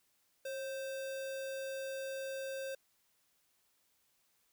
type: tone with sample-and-hold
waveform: sine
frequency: 539 Hz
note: C#5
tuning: 49 cents flat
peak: -38 dBFS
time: 0.45-2.75 s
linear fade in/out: 5 ms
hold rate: 2100 Hz
effects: white hiss -75 dBFS RMS until 4.52 s